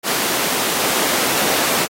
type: high-pass noise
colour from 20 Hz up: pink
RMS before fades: -19 dBFS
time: 0.03-1.88 s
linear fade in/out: 50 ms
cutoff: 290 Hz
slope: 12 dB/octave
effects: AAC 48 kbps